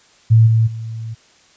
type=tone with level steps; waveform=sine; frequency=112.6 Hz; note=A2; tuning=40 cents sharp; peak=-6 / -10 / -24 dBFS; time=0.3-1.15 s; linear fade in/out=20 ms; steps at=0.46 / 0.66 s; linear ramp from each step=20 ms; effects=white hiss -51 dBFS RMS until 1.56 s + resampled to 16000 Hz